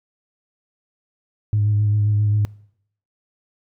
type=tone with vibrato; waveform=sine; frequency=104.6 Hz; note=G#2; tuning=13 cents sharp; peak=-14 dBFS; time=1.53-2.45 s; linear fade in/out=0 ms; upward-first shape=sine; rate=7.5 Hz; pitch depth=23 cents each way; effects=noise-tail reverb RT60 0.7 s tail -24 dB re dry + tanh soft clip ceiling -11 dBFS

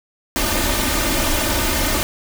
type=noise with comb filter; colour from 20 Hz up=pink; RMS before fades=-19 dBFS; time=0.36-2.03 s; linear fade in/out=0 ms; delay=3.3 ms; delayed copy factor=+0.7; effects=none

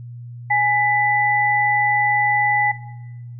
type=tone pair together; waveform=sine; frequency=830.6 / 1987 Hz; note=G#5 / B6; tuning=0 / +10 cents; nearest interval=octave + minor third; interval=1510 cents; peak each=-17 dBFS; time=0.5-2.72 s; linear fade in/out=10 ms; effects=noise-tail reverb RT60 1.0 s tail -17 dB re dry + added 120 Hz sine -32 dBFS peak until 3.39 s

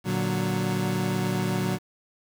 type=chord; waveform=30% pulse; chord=Bb augmented; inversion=none; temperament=equal; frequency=116.54 / 146.83 / 185 Hz; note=Bb2 / D3 / F#3; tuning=0 / 0 / 0 cents; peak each=-27 / -28 / -24 dBFS; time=0.04-1.79 s; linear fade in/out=50 ms; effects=8-bit

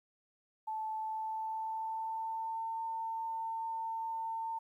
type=tone with pitch glide; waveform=sine; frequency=874 to 901.2 Hz; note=A5 to A5; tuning=-12 to +41 cents; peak=-35 dBFS; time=0.67-4.59 s; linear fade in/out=10 ms; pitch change=+53 cents; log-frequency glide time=0.95-2.72 s; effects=12-bit

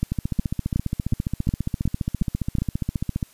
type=two click trains; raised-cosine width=5 ms; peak=-9 / -11 dBFS; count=8 / 47; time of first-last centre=0.03-2.585 / 0.12-3.228 s; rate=2.74 / 14.8 Hz; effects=white hiss -54 dBFS RMS until 3.33 s + resampled to 32000 Hz

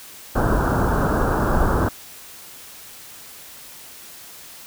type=low-pass noise; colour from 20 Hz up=pink; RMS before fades=-19 dBFS; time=0.35-1.89 s; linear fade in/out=10 ms; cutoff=1600 Hz; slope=96 dB/octave; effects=white hiss -41 dBFS RMS until 4.66 s

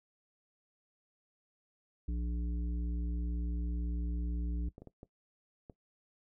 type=harmonic tone; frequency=59 Hz; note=A#1; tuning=22 cents sharp; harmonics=1 / 3 / 5 / 7; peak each=-33 / -43 / -45 / -59 dBFS; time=2.08-4.69 s; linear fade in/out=5 ms
type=clicks; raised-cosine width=2 ms; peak=-35 dBFS; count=5; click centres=4.781 / 4.82 / 4.873 / 5.031 / 5.698 s
effects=noise-tail reverb RT60 0.1 s tail -17 dB re dry

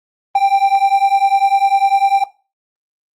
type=beating tone pair; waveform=triangle; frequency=784 / 794 Hz; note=G5 / G5; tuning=0 / +22 cents; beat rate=10 Hz; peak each=-11 dBFS; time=0.35-2.24 s; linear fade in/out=5 ms; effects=noise-tail reverb RT60 0.3 s tail -17 dB re dry + Opus 24 kbps

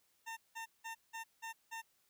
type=tone bursts; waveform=20% pulse; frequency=906 Hz; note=A#5; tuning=50 cents flat; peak=-38 dBFS; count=6; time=0.26-1.82 s; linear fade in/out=20 ms; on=110 ms; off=180 ms; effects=white hiss -75 dBFS RMS until 2.09 s

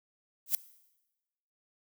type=noise with exponential growth; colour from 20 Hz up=violet; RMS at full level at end=-22 dBFS; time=0.46-0.55 s; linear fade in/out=2 ms; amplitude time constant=19 ms; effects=noise-tail reverb RT60 1.0 s tail -18 dB re dry

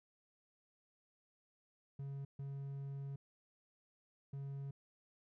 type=tone bursts at uneven times; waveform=triangle; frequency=138.59 Hz; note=C#3; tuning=in tune; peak=-40 dBFS; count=3; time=1.99-2.25 / 2.39-3.16 / 4.33-4.71 s; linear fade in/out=5 ms; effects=none

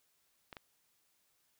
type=clicks; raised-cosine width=0.3 ms; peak=-30 dBFS; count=2; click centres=0.528 / 0.568 s; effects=white hiss -75 dBFS RMS until 1.59 s

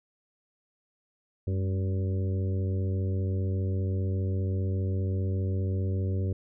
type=harmonic tone with a mistuned harmonic; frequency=95 Hz; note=F#2; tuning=46 cents sharp; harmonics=1 / 2 / 3 / 4 / 5 / 6; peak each=-26 / -37 / -41 / -39 / -42 / -47 dBFS; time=1.47-6.33 s; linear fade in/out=5 ms; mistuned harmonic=2; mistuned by=+74 cents; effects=none

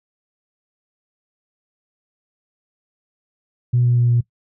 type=tone with pitch steps; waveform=sine; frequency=122.3 / 121.39 / 120.48 / 119.58 Hz; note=B2 / B2 / B2 / A#2; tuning=-16 / -29 / -42 / +45 cents; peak=-12 dBFS; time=3.73-4.21 s; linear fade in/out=10 ms; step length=120 ms; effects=noise-tail reverb RT60 0.1 s tail -19 dB re dry + tanh soft clip ceiling -8 dBFS

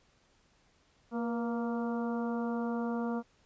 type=harmonic tone with a mistuned harmonic; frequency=233.1 Hz; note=A#3; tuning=in tune; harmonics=1 / 2 / 3 / 4 / 5 / 6; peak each=-32 / -38 / -42 / -44 / -46 / -48 dBFS; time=1.11-3.23 s; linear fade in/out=50 ms; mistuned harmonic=2; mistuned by=+40 cents; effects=pink hiss -68 dBFS RMS until 3.45 s + resampled to 16000 Hz

